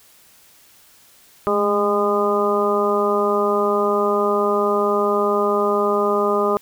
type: harmonic tone with a mistuned harmonic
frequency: 204.4 Hz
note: G#3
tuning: 27 cents flat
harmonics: 1 / 2 / 3 / 4 / 5 / 6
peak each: -26 / -19 / -23 / -28 / -26 / -22 dBFS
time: 1.47-6.57 s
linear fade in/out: 0 ms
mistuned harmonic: 1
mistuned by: +45 cents
effects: white hiss -51 dBFS RMS until 6.61 s